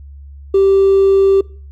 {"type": "tone with hard clipping", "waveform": "triangle", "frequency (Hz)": 390, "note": "G4", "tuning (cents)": -9, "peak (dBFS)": -7, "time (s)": [0.54, 1.41], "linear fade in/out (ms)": 5, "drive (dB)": 2, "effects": ["noise-tail reverb RT60 0.5 s tail -24 dB re dry", "added 70 Hz sine -32 dBFS peak until 1.71 s"]}